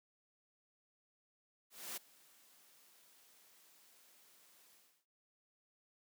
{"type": "noise with ADSR envelope", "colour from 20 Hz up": "white", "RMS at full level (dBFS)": -43, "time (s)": [1.7, 5.06], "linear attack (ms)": 270, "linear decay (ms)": 10, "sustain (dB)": -23, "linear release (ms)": 330, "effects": ["high-pass 200 Hz 12 dB/octave"]}